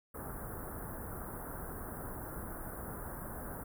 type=band-stop noise; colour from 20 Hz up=pink; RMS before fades=-43 dBFS; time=0.14-3.64 s; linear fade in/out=10 ms; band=1600 to 10000 Hz; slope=48 dB/octave; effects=none